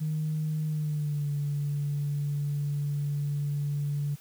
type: tone with pitch glide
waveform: sine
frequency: 154.6 to 144.25 Hz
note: D#3 to D3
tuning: -11 to -31 cents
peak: -26 dBFS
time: 0-4.16 s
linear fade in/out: 20 ms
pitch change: -120 cents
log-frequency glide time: 0.65-1.3 s
effects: tanh soft clip ceiling -22 dBFS + white hiss -55 dBFS RMS until 4.2 s